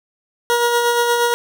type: tone with tremolo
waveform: 20% pulse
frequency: 476.3 Hz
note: A#4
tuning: 37 cents sharp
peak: -8 dBFS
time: 0.5-1.34 s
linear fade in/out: 0 ms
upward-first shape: sine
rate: 8.5 Hz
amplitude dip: 35%
effects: none